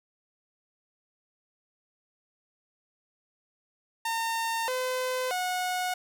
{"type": "tone with pitch steps", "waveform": "sawtooth", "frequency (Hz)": [911, 510, 730], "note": ["A#5", "C5", "F#5"], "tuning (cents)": [-40, -44, -24], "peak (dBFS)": -24, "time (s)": [4.05, 5.94], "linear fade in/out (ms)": 5, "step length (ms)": 630, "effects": []}